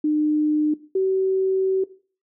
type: tone pair in turn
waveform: sine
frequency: 302.9 / 380.7 Hz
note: D#4 / F#4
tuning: -46 / +49 cents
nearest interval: major third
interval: 395 cents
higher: second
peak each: -17 dBFS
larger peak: neither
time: 0.04-0.74 / 0.95-1.84 s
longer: second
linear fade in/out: 5 ms
effects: noise-tail reverb RT60 0.4 s tail -17 dB re dry